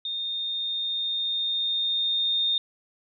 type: tone with level ramp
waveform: sine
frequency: 3657 Hz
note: A#7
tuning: 34 cents flat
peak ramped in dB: -28 to -21 dBFS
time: 0.05-2.58 s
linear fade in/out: 2 ms
effects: none

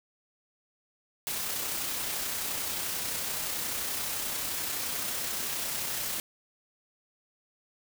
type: noise with amplitude modulation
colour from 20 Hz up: white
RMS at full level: -32 dBFS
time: 1.27-6.2 s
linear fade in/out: 0 ms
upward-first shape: sine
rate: 31.5 Hz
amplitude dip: 25%
effects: none

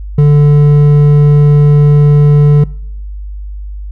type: tone with hard clipping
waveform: triangle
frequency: 146.4 Hz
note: D3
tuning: 5 cents flat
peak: -4 dBFS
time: 0.18-2.64 s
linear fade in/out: 5 ms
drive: 9 dB
effects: noise-tail reverb RT60 0.7 s tail -23 dB re dry + added 50 Hz sine -20 dBFS peak until 3.91 s

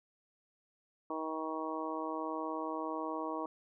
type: harmonic tone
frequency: 158.5 Hz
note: D#3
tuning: 32 cents sharp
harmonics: 2 / 3 / 4 / 5 / 6 / 7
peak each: -40 / -43 / -43 / -46 / -42 / -42 dBFS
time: 1.1-3.46 s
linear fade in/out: 2 ms
effects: none

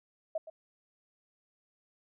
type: tone with echo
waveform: sine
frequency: 639 Hz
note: D#5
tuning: 46 cents sharp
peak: -30 dBFS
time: 0.35-0.38 s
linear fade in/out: 5 ms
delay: 120 ms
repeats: 1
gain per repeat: -13 dB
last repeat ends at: 0.5 s
effects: none

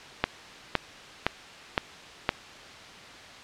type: click train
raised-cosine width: 0.3 ms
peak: -5 dBFS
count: 5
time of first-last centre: 0.24-2.291 s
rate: 1.95 Hz
effects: white hiss -45 dBFS RMS until 3.43 s + low-pass 4000 Hz 12 dB/octave

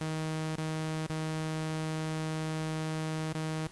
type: tone with dropouts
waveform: sawtooth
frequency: 157.5 Hz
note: D#3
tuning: 21 cents sharp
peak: -28 dBFS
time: 0.01-3.67 s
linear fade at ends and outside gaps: 0 ms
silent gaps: 0.557-0.583 / 1.066-1.099 / 3.327-3.349 s
effects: pink hiss -54 dBFS RMS until 3.71 s + resampled to 24000 Hz

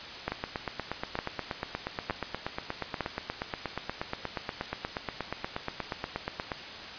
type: two click trains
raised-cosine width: 0.5 ms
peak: -16 / -14 dBFS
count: 53 / 4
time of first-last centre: 0.32-6.518 / 0.28-3.007 s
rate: 8.39 / 1.1 Hz
effects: white hiss -41 dBFS RMS until 6.98 s + resampled to 11025 Hz

